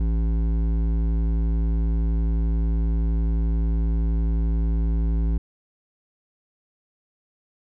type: tone with hard clipping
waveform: sine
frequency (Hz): 55.5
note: A1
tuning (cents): +16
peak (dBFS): -21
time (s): 0-5.38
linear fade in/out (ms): 5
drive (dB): 11
effects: none